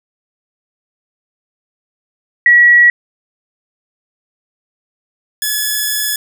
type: tone pair in turn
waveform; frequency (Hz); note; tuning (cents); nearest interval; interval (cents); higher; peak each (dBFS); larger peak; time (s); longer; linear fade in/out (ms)
sine / 5% pulse; 1925 / 1707.6; B6 / G#6; -45 / +48; major second; 207; first; -4; neither; 2.46-2.9 / 5.42-6.16; second; 2
effects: none